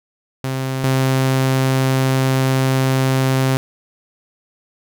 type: tone pair in turn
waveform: sawtooth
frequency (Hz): 132.1 / 132.1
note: C3 / C3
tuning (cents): +17 / +17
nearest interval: unison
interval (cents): 0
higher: neither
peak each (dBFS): -16 / -10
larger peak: second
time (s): 0.44-0.84 / 0.84-3.57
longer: second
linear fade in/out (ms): 0
effects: none